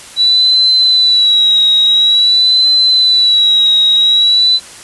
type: tone with vibrato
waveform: sine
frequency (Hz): 3928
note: B7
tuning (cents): -10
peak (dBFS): -6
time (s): 0.16-4.6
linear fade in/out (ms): 50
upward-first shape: sine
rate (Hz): 0.48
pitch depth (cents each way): 54
effects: white hiss -33 dBFS RMS until 4.83 s + resampled to 24000 Hz